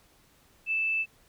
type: tone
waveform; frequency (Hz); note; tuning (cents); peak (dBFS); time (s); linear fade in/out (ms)
sine; 2637; E7; 0; -25; 0.66-1.06; 50
effects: pink hiss -62 dBFS RMS until 1.28 s